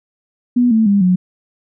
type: tone with pitch steps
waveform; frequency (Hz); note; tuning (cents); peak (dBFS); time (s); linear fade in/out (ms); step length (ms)
sine; 244.6 / 221.7 / 201 / 182.19; B3 / A3 / G3 / F#3; -16 / +13 / +44 / -26; -9; 0.56-1.16; 10; 150
effects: none